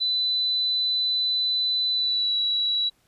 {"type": "tone with pitch glide", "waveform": "sine", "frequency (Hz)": [4000, 3911], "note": ["B7", "B7"], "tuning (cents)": [21, -18], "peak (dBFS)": -21, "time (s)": [0, 2.9], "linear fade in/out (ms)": 20, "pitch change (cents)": -39, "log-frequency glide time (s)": [1.92, 2.37], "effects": ["pink hiss -65 dBFS RMS until 3.07 s", "resampled to 32000 Hz"]}